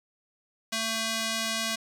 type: tone with band-pass filter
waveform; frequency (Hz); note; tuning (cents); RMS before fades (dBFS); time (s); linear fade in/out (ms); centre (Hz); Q
square; 224; A3; +31; -30; 0.72-1.76; 10; 4800; 0.7
effects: none